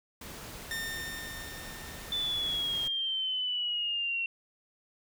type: noise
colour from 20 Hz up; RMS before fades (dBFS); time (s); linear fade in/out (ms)
pink; -44; 0.21-2.88; 5
type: tone with exponential decay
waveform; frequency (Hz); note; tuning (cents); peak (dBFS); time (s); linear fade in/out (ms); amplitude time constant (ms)
sawtooth; 1815; A#6; -47; -29; 0.71-3.57; 1; 620
type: exponential sweep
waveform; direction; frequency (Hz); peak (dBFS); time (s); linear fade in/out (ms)
sine; down; 3519 to 2719; -29; 2.12-4.26; 2
effects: none